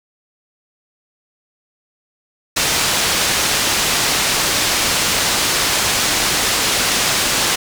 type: low-pass noise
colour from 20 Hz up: white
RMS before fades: -17 dBFS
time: 2.56-7.56 s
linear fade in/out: 10 ms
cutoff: 6800 Hz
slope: 12 dB/octave
effects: none